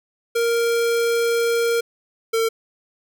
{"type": "tone pair in turn", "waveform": "square", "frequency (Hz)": [466.2, 452.7], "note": ["A#4", "A4"], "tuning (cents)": [0, 49], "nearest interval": "minor second", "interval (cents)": 51, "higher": "first", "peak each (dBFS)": -18, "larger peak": "neither", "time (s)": [[0.35, 1.81], [2.33, 2.49]], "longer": "first", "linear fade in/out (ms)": 10, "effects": []}